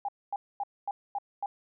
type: tone bursts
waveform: sine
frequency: 806 Hz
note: G5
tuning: 48 cents sharp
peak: -29 dBFS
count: 6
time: 0.05-1.46 s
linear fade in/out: 2 ms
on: 35 ms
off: 240 ms
effects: none